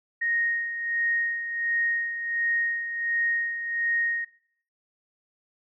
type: tone with tremolo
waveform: sine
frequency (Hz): 1864.7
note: A#6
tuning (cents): 0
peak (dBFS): -22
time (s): 0.21-4.25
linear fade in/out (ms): 10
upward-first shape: sine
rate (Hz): 1.4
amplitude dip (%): 60
effects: noise-tail reverb RT60 0.6 s tail -17 dB re dry